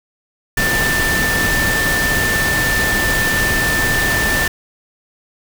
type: tone in noise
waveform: sine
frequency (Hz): 1778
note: A6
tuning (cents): +18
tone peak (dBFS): -16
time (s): 0.57-4.48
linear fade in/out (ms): 5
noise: pink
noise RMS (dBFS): -19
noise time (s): 0.57-4.48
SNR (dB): 0
effects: none